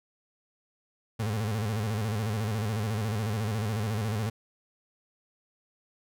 35% pulse tone with vibrato, 107.7 Hz, A2, 37 cents flat, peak -26 dBFS, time 1.19-4.3 s, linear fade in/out 10 ms, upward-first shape square, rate 14 Hz, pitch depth 85 cents each way, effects none

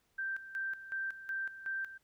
sine tone with tremolo, 1568 Hz, G6, in tune, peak -34 dBFS, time 0.18-1.98 s, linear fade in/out 10 ms, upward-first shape square, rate 2.7 Hz, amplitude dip 75%, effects pink hiss -75 dBFS RMS until 2.03 s

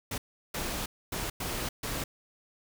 pink noise bursts at uneven times, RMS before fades -34 dBFS, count 5, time 0.11-0.18 / 0.54-0.86 / 1.12-1.3 / 1.4-1.69 / 1.83-2.04 s, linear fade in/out 5 ms, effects none

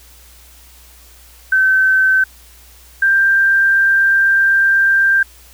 sine tone pair in turn, 1537 / 1582 Hz, G6 / G6, -35 / +15 cents, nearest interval unison, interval 50 cents, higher second, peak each -9 dBFS, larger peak neither, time 1.52-2.24 / 3.02-5.23 s, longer second, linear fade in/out 5 ms, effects added 60 Hz sine -44 dBFS peak until 5.53 s + white hiss -45 dBFS RMS until 5.53 s

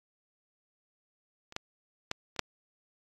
clicks, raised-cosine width 0.2 ms, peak -30 / -16 / -14 / -30 / -9 dBFS, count 5, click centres 1.524 / 1.564 / 2.114 / 2.363 / 2.393 s, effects AAC 32 kbps

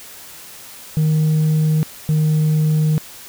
sine tone pair in turn, 155.56 / 154.68 Hz, D#3 / D#3, 0 / -10 cents, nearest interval unison, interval 10 cents, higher first, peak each -10 dBFS, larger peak neither, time 0.97-1.83 / 2.09-2.98 s, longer second, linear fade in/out 0 ms, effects tanh soft clip ceiling -12 dBFS + white hiss -38 dBFS RMS until 3.28 s

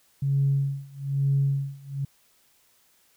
sine tone with tremolo, 138.59 Hz, C#3, in tune, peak -18 dBFS, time 0.22-2.05 s, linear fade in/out 5 ms, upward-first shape sine, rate 1.1 Hz, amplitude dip 95%, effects tanh soft clip ceiling -14 dBFS + white hiss -63 dBFS RMS until 3.16 s

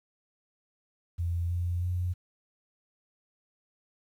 sine tone with pitch steps, 85.7 / 87.5 / 89.34 Hz, F2 / F2 / F2, -32 / +4 / +40 cents, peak -27 dBFS, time 1.18-2.14 s, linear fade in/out 20 ms, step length 320 ms, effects 10-bit

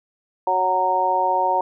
harmonic tone, 185.1 Hz, F#3, 1 cent sharp, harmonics 2 / 3 / 4 / 5, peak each -29 / -25 / -22 / -19 dBFS, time 0.47-1.61 s, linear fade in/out 2 ms, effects none

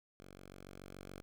5% pulse tone with level ramp, 46.98 Hz, F#1, 27 cents sharp, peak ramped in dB -43 to -36 dBFS, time 0.2-1.22 s, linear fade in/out 0 ms, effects none

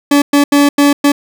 40% pulse tone bursts at uneven times, 286.2 Hz, D4, 45 cents flat, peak -5 dBFS, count 5, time 0.11-0.22 / 0.33-0.44 / 0.52-0.69 / 0.78-0.93 / 1.04-1.12 s, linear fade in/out 5 ms, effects none

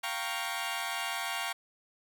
15% pulse chord, G half-diminished seventh, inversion third, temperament equal, 698.5 / 784 / 932.3 / 1108.7 Hz, F5 / G5 / Bb5 / Db6, 0 / 0 / 0 / 0 cents, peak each -32 dBFS, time 0.03-1.53 s, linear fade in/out 10 ms, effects none

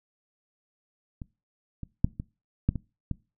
clicks, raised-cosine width 5 ms, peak -25 / -24 / -8 / -20 / -9 / -19 / -17 dBFS, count 7, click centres 1.218 / 1.833 / 2.045 / 2.199 / 2.69 / 2.757 / 3.113 s, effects noise-tail reverb RT60 0.3 s tail -22 dB re dry

